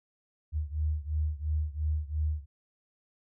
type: beating tone pair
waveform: sine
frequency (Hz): 75.5 / 78.4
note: D2 / D#2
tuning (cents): +48 / +14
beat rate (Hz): 2.9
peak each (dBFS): -30 / -32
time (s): 0.52-2.46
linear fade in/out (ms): 50
effects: none